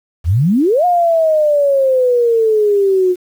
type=exponential two-way sweep; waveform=sine; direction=up then down; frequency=73.42 to 722 to 358.2 Hz; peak=-9 dBFS; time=0.24-3.16 s; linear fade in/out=50 ms; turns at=0.85 s; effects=7-bit